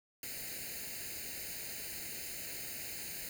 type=noise with comb filter; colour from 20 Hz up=white; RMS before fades=-43 dBFS; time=0.23-3.29 s; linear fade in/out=2 ms; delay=0.44 ms; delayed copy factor=+0.85; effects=none